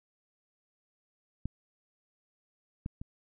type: clicks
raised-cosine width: 5 ms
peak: -21 / -23 / -28 dBFS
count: 3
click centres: 1.456 / 2.861 / 3.015 s
effects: none